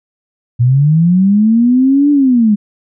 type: linear two-way sweep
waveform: sine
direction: up then down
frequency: 116.54 to 293.7 to 200.8 Hz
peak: -6 dBFS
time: 0.59-2.56 s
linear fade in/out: 20 ms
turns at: 2.11 s
effects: none